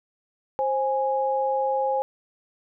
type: tone pair together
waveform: sine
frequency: 528.8 / 829 Hz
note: C5 / G#5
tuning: +18 / -3 cents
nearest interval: minor sixth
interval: 779 cents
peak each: -24 / -24 dBFS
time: 0.59-2.02 s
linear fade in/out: 0 ms
effects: none